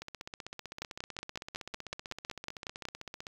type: two click trains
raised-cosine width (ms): 0.2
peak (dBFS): -19 / -24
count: 12 / 52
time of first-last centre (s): 0.82-2.853 / 0.02-3.268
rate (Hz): 5.41 / 15.7
effects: 8-bit